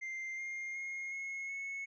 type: tone with pitch steps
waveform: triangle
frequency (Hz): 2093 / 2119 / 2144 / 2171 / 2197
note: C7 / C7 / C7 / C#7 / C#7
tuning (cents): 0 / +21 / +42 / -37 / -16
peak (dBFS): -37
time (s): 0.01-1.86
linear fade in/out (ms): 20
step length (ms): 370
effects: resampled to 16000 Hz